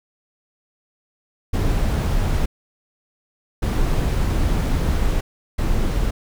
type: noise bursts at uneven times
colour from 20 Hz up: brown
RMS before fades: -19 dBFS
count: 3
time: 1.53-2.46 / 3.62-5.21 / 5.58-6.11 s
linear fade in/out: 10 ms
effects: none